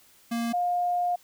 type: tone pair in turn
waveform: square / sine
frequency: 233.1 / 709.1 Hz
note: A#3 / F5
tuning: 0 / +26 cents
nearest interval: octave + perfect fifth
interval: 1926 cents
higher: second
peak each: -27 / -23 dBFS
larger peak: second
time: 0.31-0.53 / 0.53-1.16 s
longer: second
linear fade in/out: 10 ms
effects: white hiss -58 dBFS RMS until 1.23 s